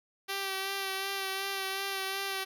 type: tone with vibrato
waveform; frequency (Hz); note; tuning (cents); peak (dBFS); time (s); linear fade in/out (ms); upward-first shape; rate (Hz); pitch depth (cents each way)
5% pulse; 388.6; G4; -15; -21; 0.28-2.45; 20; sine; 2.7; 23
effects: none